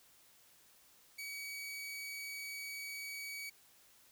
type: tone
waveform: sawtooth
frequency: 2266 Hz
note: C#7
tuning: 37 cents sharp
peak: -39 dBFS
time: 1.18-3.5 s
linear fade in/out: 10 ms
effects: white hiss -65 dBFS RMS until 4.11 s